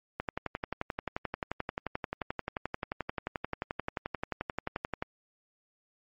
click train, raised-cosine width 0.5 ms, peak -17 dBFS, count 56, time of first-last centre 0.2-5.025 s, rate 11.4 Hz, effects MP3 32 kbps

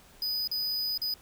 square tone with dropouts, 4978 Hz, D#8, in tune, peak -29 dBFS, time 0.22-1.14 s, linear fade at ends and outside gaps 2 ms, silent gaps 0.475-0.514 / 0.977-1.017 s, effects pink hiss -56 dBFS RMS until 1.21 s

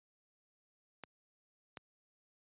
clicks, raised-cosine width 0.3 ms, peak -29 dBFS, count 2, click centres 1.037 / 1.772 s, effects high-pass 100 Hz 12 dB/octave + resampled to 8000 Hz

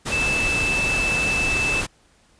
sine tone in noise, 2633 Hz, E7, 3 cents flat, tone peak -20 dBFS, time 0.11-1.82 s, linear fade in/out 20 ms, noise pink, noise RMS -26 dBFS, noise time 0.05-1.87 s, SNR +3 dB, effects pink hiss -58 dBFS RMS until 2.39 s + resampled to 22050 Hz

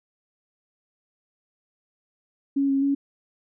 sine tone with pitch steps, 277.2 / 273.1 / 279 Hz, C#4 / C#4 / C#4, 0 / -26 / +11 cents, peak -19 dBFS, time 2.56-2.95 s, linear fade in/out 10 ms, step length 130 ms, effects none

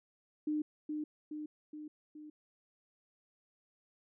sine tone with echo, 302.9 Hz, D#4, 46 cents flat, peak -31 dBFS, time 0.47-0.62 s, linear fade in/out 5 ms, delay 420 ms, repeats 4, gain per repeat -4 dB, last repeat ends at 2.3 s, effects none

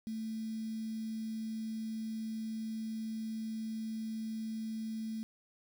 sine tone with quantisation, 220.9 Hz, A3, 7 cents sharp, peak -36 dBFS, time 0.07-5.23 s, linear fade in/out 0 ms, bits 9, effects none

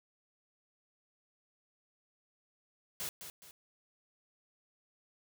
white noise with echo, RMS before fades -39 dBFS, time 3-3.09 s, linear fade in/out 0 ms, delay 210 ms, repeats 2, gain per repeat -8 dB, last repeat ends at 3.51 s, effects none

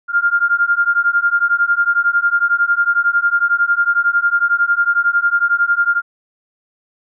sine beating tone pair, 1396.9 / 1407.9 Hz, F6 / F6, 0 / +14 cents, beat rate 11 Hz, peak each -15 dBFS, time 0.08-6.02 s, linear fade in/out 50 ms, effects none

